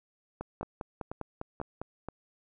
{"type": "two click trains", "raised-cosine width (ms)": 1, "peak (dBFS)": [-23, -22], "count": [4, 8], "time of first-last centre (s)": [[0.63, 2.086], [0.41, 1.816]], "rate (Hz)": [2.06, 4.98], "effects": []}